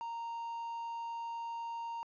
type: tone with quantisation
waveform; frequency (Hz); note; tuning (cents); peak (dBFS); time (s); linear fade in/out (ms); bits
triangle; 928; A#5; -8; -36; 0.01-2.03; 0; 10
effects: resampled to 16000 Hz